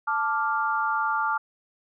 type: chord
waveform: sine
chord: D minor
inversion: second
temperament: equal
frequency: 880 / 1174.7 / 1396.9 Hz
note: A5 / D6 / F6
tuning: 0 / 0 / 0 cents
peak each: -27 dBFS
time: 0.07-1.38 s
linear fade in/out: 10 ms
effects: none